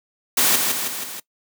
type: noise with echo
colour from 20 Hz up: white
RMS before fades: -17 dBFS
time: 0.37-0.56 s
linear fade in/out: 5 ms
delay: 160 ms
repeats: 4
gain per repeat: -4 dB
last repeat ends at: 1.2 s
effects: noise-tail reverb RT60 0.1 s tail -21 dB re dry + high-pass 150 Hz 12 dB/octave